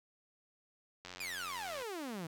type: click train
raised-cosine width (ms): 0.2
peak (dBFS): -29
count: 71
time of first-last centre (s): 1.05-1.822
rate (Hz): 90.7
type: exponential sweep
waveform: sawtooth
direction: down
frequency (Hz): 2530 to 154.4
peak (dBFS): -36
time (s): 1.2-2.27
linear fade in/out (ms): 5
effects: none